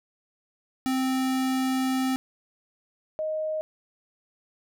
square / sine tone pair in turn, 261.1 / 623.5 Hz, C4 / D#5, -3 / +3 cents, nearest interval octave + minor third, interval 1506 cents, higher second, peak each -24 / -26 dBFS, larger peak first, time 0.86-2.16 / 3.19-3.61 s, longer first, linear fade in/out 0 ms, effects none

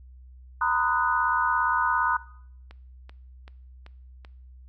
sine chord, B major seventh, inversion third, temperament equal with one note detuned, 932.3 / 1009.7 / 1244.5 / 1480 Hz, A#5 / B5 / D#6 / F#6, 0 / +38 / 0 / 0 cents, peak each -27 dBFS, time 0.61-2.17 s, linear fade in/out 5 ms
click train, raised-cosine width 0.3 ms, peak -30 dBFS, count 5, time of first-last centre 2.71-4.248 s, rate 2.6 Hz
effects noise-tail reverb RT60 0.7 s tail -20 dB re dry + added 63 Hz sine -45 dBFS peak until 4.68 s

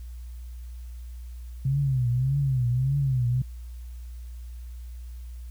sine tone with vibrato, 130.81 Hz, C3, in tune, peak -21 dBFS, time 1.65-3.42 s, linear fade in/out 5 ms, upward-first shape triangle, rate 1.7 Hz, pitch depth 160 cents each way, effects added 60 Hz sine -36 dBFS peak until 5.5 s + white hiss -60 dBFS RMS until 5.5 s

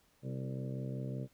harmonic tone with a mistuned harmonic, 65.4 Hz, C2, in tune, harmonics 2 / 3 / 4 / 5 / 6 / 7 / 8 / 9, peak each -38 / -44 / -47 / -51 / -53 / -50 / -55 / -51 dBFS, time 0.22-1.28 s, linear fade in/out 50 ms, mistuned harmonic 5, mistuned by +32 cents, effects pink hiss -70 dBFS RMS until 1.33 s

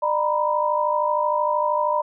sine tone cluster, 600 / 943 / 996 Hz, D5 / A#5 / B5, +37 / +20 / +14 cents, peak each -23 / -23 / -23 dBFS, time 0.02-2.02 s, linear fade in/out 10 ms, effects none

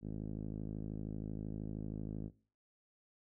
5% pulse tone with low-pass filter, 52.9 Hz, G#1, 33 cents sharp, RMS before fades -42 dBFS, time 0.01-2.31 s, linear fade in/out 50 ms, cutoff 230 Hz, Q 1.2, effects noise-tail reverb RT60 0.4 s tail -19 dB re dry

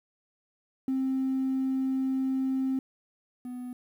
triangle tone pair in turn, 264.1 / 248.5 Hz, C4 / B3, +16 / +11 cents, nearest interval minor second, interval 105 cents, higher first, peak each -22 / -33 dBFS, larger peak first, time 0.88-2.79 / 3.45-3.73 s, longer first, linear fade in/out 2 ms, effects tanh soft clip ceiling -22 dBFS + 10-bit

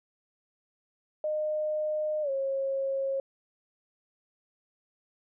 sine tone with pitch glide, 612 to 542.1 Hz, D#5 to C#5, -29 to -39 cents, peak -27 dBFS, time 1.24-3.2 s, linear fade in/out 2 ms, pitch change -210 cents, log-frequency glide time 2.22-2.3 s, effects none

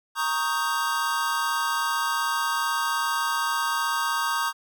square chord, Eb dominant seventh, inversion second, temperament equal, 932.3 / 1108.7 / 1244.5 / 1568 Hz, Bb5 / Db6 / Eb6 / G6, 0 / 0 / 0 / 0 cents, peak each -30 dBFS, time 0.15-4.53 s, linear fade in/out 50 ms, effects none

